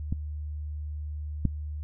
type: clicks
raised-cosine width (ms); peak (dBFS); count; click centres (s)
5; -17 / -11; 2; 0.125 / 1.453
effects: noise-tail reverb RT60 0.1 s tail -21 dB re dry + added 75 Hz sine -32 dBFS peak until 1.83 s